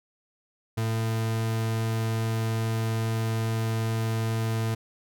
40% pulse tone, 112.2 Hz, A2, 34 cents sharp, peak -24 dBFS, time 0.77-4.75 s, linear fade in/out 10 ms, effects none

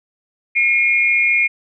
sine tone pair together, 2159 / 2414 Hz, C#7 / D7, -46 / +47 cents, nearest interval major second, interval 193 cents, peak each -15 dBFS, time 0.55-1.48 s, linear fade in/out 20 ms, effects none

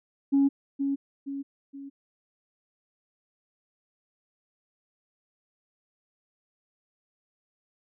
sine tone with echo, 277.2 Hz, C#4, in tune, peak -17 dBFS, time 0.32-0.49 s, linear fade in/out 20 ms, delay 470 ms, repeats 3, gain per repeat -7 dB, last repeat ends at 1.9 s, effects tanh soft clip ceiling -15 dBFS

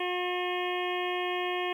harmonic tone, 359.5 Hz, F#4, 50 cents flat, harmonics 1 / 2 / 3 / 5 / 6 / 7 / 8 / 9, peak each -32 / -35 / -37 / -39 / -40 / -40 / -41 / -42 dBFS, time 0-1.73 s, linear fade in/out 5 ms, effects 10-bit

